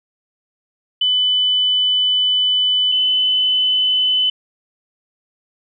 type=tone pair in turn; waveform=sine; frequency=3000 / 3017 Hz; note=F#7 / F#7; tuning=+23 / +33 cents; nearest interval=unison; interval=10 cents; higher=second; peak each=-13 dBFS; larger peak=neither; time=1.01-2.92 / 2.92-4.3 s; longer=first; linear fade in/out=5 ms; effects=none